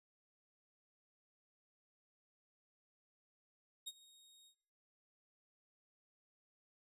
sawtooth tone with ADSR envelope, 3741 Hz, A#7, 5 cents sharp, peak -38 dBFS, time 3.86-4.55 s, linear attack 17 ms, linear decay 36 ms, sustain -22 dB, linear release 82 ms, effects noise-tail reverb RT60 0.8 s tail -23 dB re dry + resampled to 32000 Hz

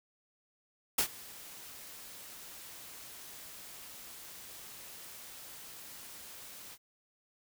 white noise with ADSR envelope, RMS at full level -27 dBFS, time 0.98-6.78 s, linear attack 6 ms, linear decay 86 ms, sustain -22 dB, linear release 51 ms, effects none

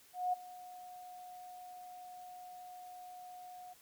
sine tone with ADSR envelope, 726 Hz, F#5, 33 cents flat, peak -29 dBFS, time 0.13-3.74 s, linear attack 200 ms, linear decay 14 ms, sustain -19 dB, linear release 17 ms, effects white hiss -63 dBFS RMS until 3.81 s

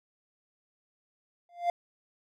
triangle tone with exponential growth, 696 Hz, F5, 6 cents flat, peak -19 dBFS, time 1.49-1.7 s, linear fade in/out 2 ms, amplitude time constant 44 ms, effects none

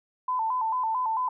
sine tone with vibrato, 948 Hz, A#5, 29 cents sharp, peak -24 dBFS, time 0.28-1.29 s, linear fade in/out 5 ms, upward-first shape square, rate 4.5 Hz, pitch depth 110 cents each way, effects none

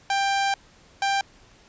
sawtooth tone bursts at uneven times, 790 Hz, G5, 13 cents sharp, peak -17 dBFS, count 2, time 0.1-0.54 / 1.02-1.21 s, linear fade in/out 2 ms, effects pink hiss -54 dBFS RMS until 1.68 s + resampled to 16000 Hz

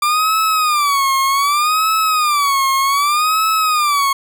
40% pulse tone with vibrato, 1182 Hz, D6, 11 cents sharp, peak -12 dBFS, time 0.02-4.13 s, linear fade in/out 5 ms, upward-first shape sine, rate 0.65 Hz, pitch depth 160 cents each way, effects none

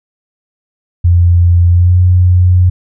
sine tone with pitch glide, 87 to 90.22 Hz, F2 to F#2, -6 to -43 cents, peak -4 dBFS, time 1.04-2.7 s, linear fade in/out 10 ms, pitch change +63 cents, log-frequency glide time 1.69-1.98 s, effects none

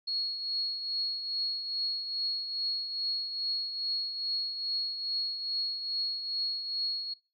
sine tone with tremolo, 4323 Hz, C#8, 44 cents flat, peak -28 dBFS, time 0.07-7.14 s, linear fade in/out 10 ms, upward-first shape triangle, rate 2.4 Hz, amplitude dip 60%, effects noise-tail reverb RT60 0.3 s tail -22 dB re dry + AAC 64 kbps

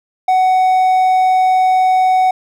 triangle tone, 746 Hz, F#5, 14 cents sharp, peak -7 dBFS, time 0.28-2.31 s, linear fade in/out 5 ms, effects none

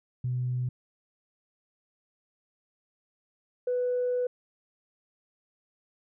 sine tone pair in turn, 125.1 / 495.4 Hz, B2 / B4, +23 / +5 cents, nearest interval 2 octaves, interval 2382 cents, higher second, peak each -26 / -24 dBFS, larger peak second, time 0.24-0.69 / 3.67-4.27 s, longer second, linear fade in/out 5 ms, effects tanh soft clip ceiling -21 dBFS

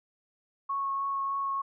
sine tone with vibrato, 1100 Hz, C#6, 14 cents flat, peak -28 dBFS, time 0.69-1.62 s, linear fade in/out 10 ms, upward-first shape triangle, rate 3.3 Hz, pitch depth 11 cents each way, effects none

